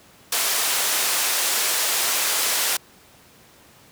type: band-pass noise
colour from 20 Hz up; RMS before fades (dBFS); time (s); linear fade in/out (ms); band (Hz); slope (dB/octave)
white; -22; 0.32-2.77; 5; 470 to 12000; 12
effects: pink hiss -51 dBFS RMS until 3.91 s + high-pass 80 Hz 12 dB/octave